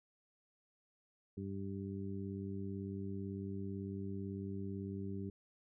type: harmonic tone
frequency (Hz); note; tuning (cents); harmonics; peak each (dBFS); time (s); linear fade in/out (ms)
98; G2; 0; 1 / 2 / 3 / 4; -44 / -43 / -48 / -48; 1.37-5.3; 5
effects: none